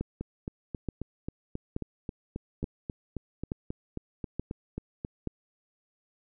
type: two click trains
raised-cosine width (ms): 3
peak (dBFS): -21 / -18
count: 19 / 7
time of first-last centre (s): 0.21-5.049 / 0.01-5.273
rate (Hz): 3.72 / 1.14
effects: none